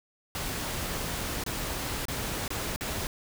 pink noise with dropouts, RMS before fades -33 dBFS, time 0.35-3.07 s, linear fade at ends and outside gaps 1 ms, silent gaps 1.438-1.463 / 2.054-2.083 / 2.479-2.504 / 2.761-2.809 s, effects none

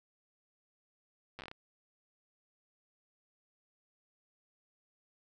slowing click train, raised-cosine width 0.3 ms, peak -29 dBFS, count 8, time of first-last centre 1.39-1.514 s, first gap 8 ms, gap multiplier 1.26, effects none

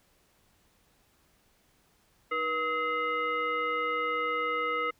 sine tone with frequency modulation, 1277 Hz, D#6, 45 cents sharp, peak -27 dBFS, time 2.31-4.91 s, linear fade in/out 10 ms, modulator 794 Hz, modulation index 1.1, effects pink hiss -67 dBFS RMS until 4.99 s

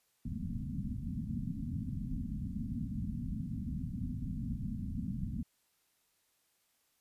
white low-pass noise, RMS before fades -38 dBFS, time 0.25-5.43 s, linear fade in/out 5 ms, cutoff 260 Hz, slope 96 dB/octave, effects white hiss -75 dBFS RMS until 7 s + resampled to 32000 Hz

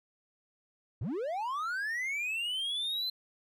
triangle linear sweep, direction up, 82.41 to 4100 Hz, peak -30 dBFS, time 1.01-3.1 s, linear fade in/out 5 ms, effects none

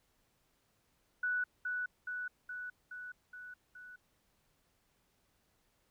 sine tone with echo, 1480 Hz, F#6, in tune, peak -31 dBFS, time 1.23-1.44 s, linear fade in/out 5 ms, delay 420 ms, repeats 6, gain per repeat -3 dB, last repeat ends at 3.96 s, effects pink hiss -75 dBFS RMS until 5.9 s

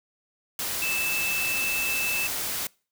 sine tone in noise, 2634 Hz, E7, 2 cents flat, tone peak -26 dBFS, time 0.82-2.27 s, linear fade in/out 2 ms, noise white, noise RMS -30 dBFS, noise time 0.59-2.67 s, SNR +1 dB, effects noise-tail reverb RT60 0.4 s tail -26 dB re dry

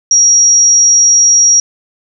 sine tone, 5680 Hz, F8, 28 cents sharp, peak -4 dBFS, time 0.11-1.6 s, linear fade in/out 2 ms, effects none

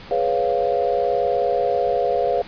sine chord, C# dominant seventh, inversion second, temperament equal, 415.3 / 493.9 / 554.4 / 698.5 Hz, G#4 / B4 / C#5 / E#5, 0 / 0 / 0 / 0 cents, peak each -25 / -22 / -23 / -22 dBFS, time 0.11-2.42 s, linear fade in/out 2 ms, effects pink hiss -40 dBFS RMS until 2.47 s + resampled to 11025 Hz

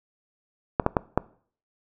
clicks, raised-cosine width 1 ms, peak -5 dBFS, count 4, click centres 0.798 / 0.864 / 0.968 / 1.176 s, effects noise-tail reverb RT60 0.5 s tail -21 dB re dry

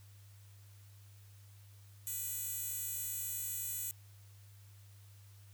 10% pulse tone with high-pass filter, 494.2 Hz, B4, 1 cent sharp, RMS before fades -40 dBFS, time 2.07-3.91 s, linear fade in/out 0 ms, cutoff 9900 Hz, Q 1.3, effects added 100 Hz sine -55 dBFS peak until 5.53 s + white hiss -66 dBFS RMS until 5.53 s

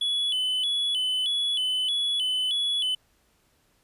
triangle tone with vibrato, 3200 Hz, G7, 35 cents sharp, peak -22 dBFS, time 0.01-2.95 s, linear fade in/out 5 ms, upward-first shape square, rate 1.6 Hz, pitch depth 100 cents each way, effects pink hiss -66 dBFS RMS until 3.83 s + resampled to 32000 Hz

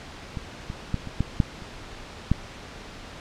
clicks, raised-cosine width 5 ms, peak -19 / -20 / -12 / -23 / -10 / -6 / -26 / -7 dBFS, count 8, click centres 0.372 / 0.701 / 0.943 / 1.073 / 1.206 / 1.402 / 1.622 / 2.316 s, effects pink hiss -41 dBFS RMS until 3.2 s + low-pass 5000 Hz 12 dB/octave

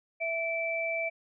sine tone pair together, 659.3 / 2324 Hz, E5 / D7, 0 / -19 cents, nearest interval octave + minor seventh, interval 2181 cents, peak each -32 / -31 dBFS, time 0.2-1.1 s, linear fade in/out 20 ms, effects none

